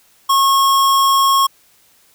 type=tone; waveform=square; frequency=1090 Hz; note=C#6; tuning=29 cents flat; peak=-11 dBFS; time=0.29-1.47 s; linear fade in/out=10 ms; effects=white hiss -53 dBFS RMS until 2.14 s